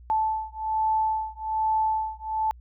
sine beating tone pair, 874 / 875.2 Hz, A5 / A5, -12 / -9 cents, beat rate 1.2 Hz, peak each -26 dBFS, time 0.1-2.51 s, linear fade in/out 0 ms, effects added 60 Hz sine -45 dBFS peak until 2.6 s

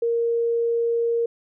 sine tone, 466.2 Hz, A#4, in tune, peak -19 dBFS, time 0.02-1.26 s, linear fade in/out 5 ms, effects none

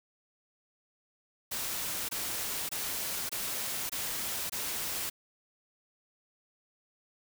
white noise bursts, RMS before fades -35 dBFS, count 6, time 1.51-5.1 s, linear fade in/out 10 ms, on 580 ms, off 22 ms, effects none

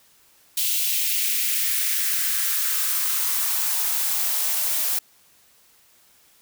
blue noise with high-pass filter sweep, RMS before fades -23 dBFS, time 0.57-4.99 s, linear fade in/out 5 ms, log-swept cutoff 3100 to 530 Hz, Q 2.1, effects white hiss -57 dBFS RMS until 6.41 s

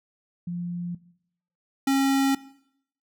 sine / square tone pair in turn, 174.61 / 272.1 Hz, F3 / C#4, 0 / -32 cents, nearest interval minor sixth, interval 768 cents, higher second, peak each -28 / -20 dBFS, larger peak second, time 0.47-0.95 / 1.87-2.35 s, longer neither, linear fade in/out 5 ms, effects noise-tail reverb RT60 0.7 s tail -19 dB re dry

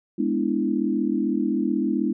sine chord, E dominant seventh, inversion first, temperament equal, 207.7 / 246.9 / 293.7 / 329.6 Hz, G#3 / B3 / D4 / E4, 0 / 0 / 0 / 0 cents, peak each -26 dBFS, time 0.18-2.13 s, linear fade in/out 10 ms, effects none

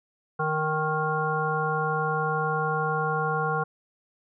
harmonic tone, 155.56 Hz, D#3, in tune, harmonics 1 / 3 / 5 / 7 / 9, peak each -30 / -30 / -30 / -30 / -30 dBFS, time 0.39-3.64 s, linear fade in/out 10 ms, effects none

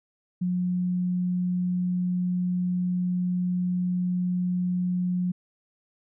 sine tone, 179.9 Hz, F#3, 48 cents flat, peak -23 dBFS, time 0.41-5.32 s, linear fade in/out 10 ms, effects none

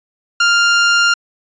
sawtooth tone, 1398 Hz, F6, 1 cent sharp, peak -6 dBFS, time 0.4-1.14 s, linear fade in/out 5 ms, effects resampled to 16000 Hz

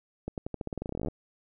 accelerating click train, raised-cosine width 2 ms, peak -20 dBFS, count 21, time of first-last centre 0.28-1.084 s, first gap 98 ms, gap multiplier 0.89, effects none

